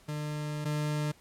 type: tone pair in turn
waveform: 40% pulse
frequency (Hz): 150.1 / 150.1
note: D3 / D3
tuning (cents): +38 / +38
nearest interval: unison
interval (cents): 0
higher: neither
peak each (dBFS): -32 / -28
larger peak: second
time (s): 0.08-0.65 / 0.65-1.12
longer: first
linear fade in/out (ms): 10
effects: pink hiss -60 dBFS RMS until 1.2 s + low-pass 12000 Hz 12 dB/octave